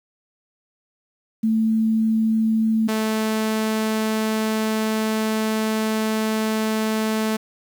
sine / sawtooth tone pair in turn, 221.6 / 218.5 Hz, A3 / A3, +13 / -12 cents, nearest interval unison, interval 25 cents, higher first, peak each -16 dBFS, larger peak neither, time 1.43-2.88 / 2.88-7.37 s, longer second, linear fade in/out 10 ms, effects 8-bit

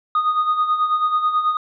triangle tone with tremolo, 1238 Hz, D#6, 9 cents flat, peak -11 dBFS, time 0.15-1.57 s, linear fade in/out 2 ms, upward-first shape sine, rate 9.2 Hz, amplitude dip 65%, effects tanh soft clip ceiling -9 dBFS + resampled to 11025 Hz

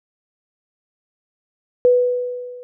sine tone with level ramp, 493.9 Hz, B4, in tune, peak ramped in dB -8 to -34 dBFS, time 1.85-2.63 s, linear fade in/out 0 ms, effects none

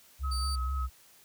sine tone with vibrato, 65.41 Hz, C2, in tune, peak -29 dBFS, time 0.19-0.9 s, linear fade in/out 50 ms, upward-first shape sine, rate 4.1 Hz, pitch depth 71 cents each way
sine tone with tremolo, 1279 Hz, D#6, 47 cents sharp, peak -36 dBFS, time 0.23-0.87 s, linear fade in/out 20 ms, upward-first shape sine, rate 5.6 Hz, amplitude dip 35%
35% pulse tone, 4614 Hz, D8, 31 cents flat, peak -34 dBFS, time 0.31-0.56 s, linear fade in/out 10 ms
effects white hiss -59 dBFS RMS until 1.24 s

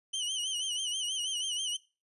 sawtooth tone with vibrato, 3021 Hz, F#7, 35 cents sharp, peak -28 dBFS, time 0.13-1.77 s, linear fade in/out 10 ms, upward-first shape sine, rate 6.2 Hz, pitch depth 90 cents each way, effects noise-tail reverb RT60 0.3 s tail -20 dB re dry + resampled to 24000 Hz

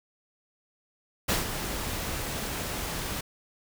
pink noise with ADSR envelope, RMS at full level -24 dBFS, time 1.28-3.21 s, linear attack 15 ms, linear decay 150 ms, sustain -9 dB, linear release 7 ms, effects none

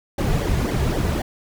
brown noise with flanger, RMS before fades -21 dBFS, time 0.18-1.22 s, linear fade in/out 5 ms, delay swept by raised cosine 0.76 to 3.86 ms, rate 3.9 Hz, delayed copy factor -0.75, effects none

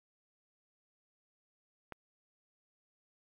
click, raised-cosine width 0.5 ms, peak -27 dBFS, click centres 1.923 s, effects MP3 96 kbps

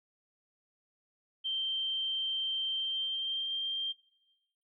sine tone with pitch glide, 3136 to 3174 Hz, G7 to G7, 0 to +21 cents, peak -31 dBFS, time 1.44-3.93 s, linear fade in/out 20 ms, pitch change +21 cents, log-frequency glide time 2.75-3.56 s, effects noise-tail reverb RT60 0.9 s tail -18 dB re dry

